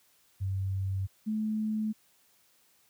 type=tone pair in turn; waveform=sine; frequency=96.2 / 216 Hz; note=G2 / A3; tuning=-32 / -32 cents; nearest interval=octave + major second; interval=1400 cents; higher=second; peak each=-28 dBFS; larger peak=neither; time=0.4-1.07 / 1.26-1.93 s; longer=neither; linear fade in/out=20 ms; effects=white hiss -66 dBFS RMS until 2.89 s + high-pass 60 Hz 12 dB/octave